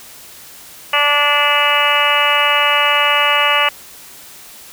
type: harmonic tone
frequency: 291 Hz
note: D4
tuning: 16 cents flat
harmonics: 2 / 3 / 4 / 5 / 6 / 7 / 8 / 9 / 10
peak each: -22 / -21 / -17 / -23 / -23 / -20 / -22 / -19 / -17 dBFS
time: 0.93-3.69 s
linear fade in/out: 5 ms
effects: white hiss -38 dBFS RMS until 4.72 s